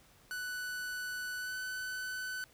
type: tone with pitch glide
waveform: 45% pulse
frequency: 1488 to 1506.2 Hz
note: F#6 to F#6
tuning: +9 to +30 cents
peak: -37 dBFS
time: 0.31-2.44 s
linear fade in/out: 0 ms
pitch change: +21 cents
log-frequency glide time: 1.38-1.55 s
effects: pink hiss -63 dBFS RMS until 2.53 s